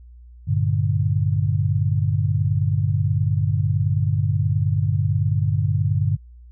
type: chord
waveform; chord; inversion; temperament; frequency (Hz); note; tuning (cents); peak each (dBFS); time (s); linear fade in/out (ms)
sine; G minor; none; equal; 98 / 116.54 / 146.83; G2 / Bb2 / D3; 0 / 0 / 0; -20 / -23 / -22; 0.47-6.17; 20
effects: added 60 Hz sine -41 dBFS peak until 6.51 s